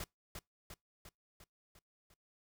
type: noise with echo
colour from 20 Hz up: pink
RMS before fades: -42 dBFS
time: 0-0.04 s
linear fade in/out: 2 ms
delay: 350 ms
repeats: 6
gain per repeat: -4 dB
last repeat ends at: 2.14 s
effects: noise-tail reverb RT60 0.2 s tail -26 dB re dry